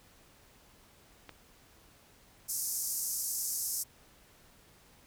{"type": "click", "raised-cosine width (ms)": 0.3, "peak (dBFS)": -29, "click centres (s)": 1.293}
{"type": "band-pass noise", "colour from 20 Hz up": "white", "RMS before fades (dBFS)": -35, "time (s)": [2.48, 3.84], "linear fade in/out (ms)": 20, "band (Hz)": [5300, 14000], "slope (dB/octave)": 48}
{"effects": ["pink hiss -61 dBFS RMS until 5.06 s"]}